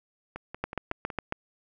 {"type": "two click trains", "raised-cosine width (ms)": 0.5, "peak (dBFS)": [-22, -14], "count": [5, 6], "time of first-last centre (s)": [[0.36, 1.102], [0.64, 1.324]], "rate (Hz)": [5.39, 7.31], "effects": []}